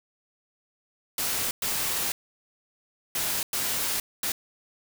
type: noise bursts at uneven times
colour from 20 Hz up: white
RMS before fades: -28 dBFS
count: 5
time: 1.18-1.51 / 1.62-2.12 / 3.15-3.43 / 3.53-4 / 4.23-4.32 s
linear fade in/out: 2 ms
effects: none